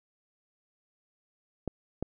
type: clicks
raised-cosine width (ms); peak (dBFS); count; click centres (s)
2; -18; 2; 1.677 / 2.026
effects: none